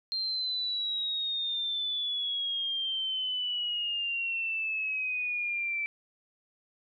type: exponential sweep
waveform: sine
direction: down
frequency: 4186 to 2321 Hz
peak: -29 dBFS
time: 0.12-5.86 s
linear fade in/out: 0 ms
effects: none